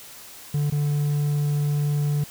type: tone with dropouts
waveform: triangle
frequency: 146.4 Hz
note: D3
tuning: 5 cents flat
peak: -18 dBFS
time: 0.54-2.24 s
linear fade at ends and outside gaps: 5 ms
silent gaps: 0.701-0.721 s
effects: white hiss -43 dBFS RMS until 2.3 s